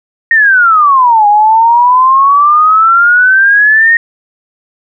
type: exponential two-way sweep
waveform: sine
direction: down then up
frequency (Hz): 1869 to 818 to 1869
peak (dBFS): -3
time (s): 0.31-3.97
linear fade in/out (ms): 2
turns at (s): 1.27
effects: none